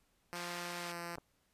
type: tone with pitch glide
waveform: 5% pulse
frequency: 174.5 to 171.4 Hz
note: F3 to F3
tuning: -1 to -32 cents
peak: -30 dBFS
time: 0.33-1.16 s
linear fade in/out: 0 ms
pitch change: -31 cents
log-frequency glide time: 0.79-0.98 s
type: band-pass noise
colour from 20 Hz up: white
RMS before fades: -48 dBFS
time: 0.35-0.92 s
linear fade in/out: 5 ms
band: 870 to 4600 Hz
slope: 12 dB/octave
type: clicks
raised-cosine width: 1 ms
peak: -40 / -31 dBFS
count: 2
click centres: 1.176 / 1.183 s
effects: pink hiss -75 dBFS RMS until 1.53 s + resampled to 32000 Hz